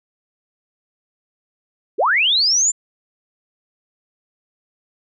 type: linear sweep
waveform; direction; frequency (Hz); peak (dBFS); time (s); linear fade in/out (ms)
sine; up; 312.8 to 7320; -13; 1.98-2.72; 20
effects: none